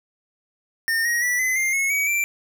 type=tone with pitch steps; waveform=square; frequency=1821 / 1888.5 / 1958.5 / 2031 / 2106 / 2184 / 2265 / 2349 Hz; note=A#6 / A#6 / B6 / B6 / C7 / C#7 / C#7 / D7; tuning=-41 / +22 / -15 / +48 / +11 / -26 / +37 / 0 cents; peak=-20 dBFS; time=0.88-2.24 s; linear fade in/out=0 ms; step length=170 ms; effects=none